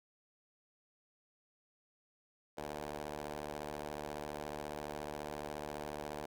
10% pulse ring-modulated tone, 74.4 Hz, D2, 23 cents sharp, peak -30 dBFS, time 2.57-6.26 s, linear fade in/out 10 ms, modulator 529 Hz, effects none

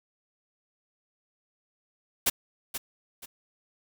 white noise with echo, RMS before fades -23 dBFS, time 2.26-2.3 s, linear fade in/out 10 ms, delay 480 ms, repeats 2, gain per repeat -10 dB, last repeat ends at 3.26 s, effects none

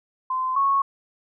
sine tone pair in turn, 1033 / 1102.2 Hz, C6 / C#6, -22 / -10 cents, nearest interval minor second, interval 112 cents, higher second, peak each -22 / -17 dBFS, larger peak second, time 0.3-0.56 / 0.56-0.82 s, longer neither, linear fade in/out 5 ms, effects none

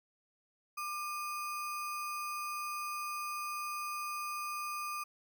sine tone with sample-and-hold, 1193 Hz, D6, 27 cents sharp, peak -36 dBFS, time 0.77-5.04 s, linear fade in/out 10 ms, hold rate 3675 Hz, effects none

